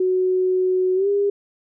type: tone with pitch glide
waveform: sine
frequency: 370 to 403.5 Hz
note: F#4 to G#4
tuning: 0 to -50 cents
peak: -16 dBFS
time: 0-1.3 s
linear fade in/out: 5 ms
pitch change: +150 cents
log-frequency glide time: 0.95-1.08 s
effects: none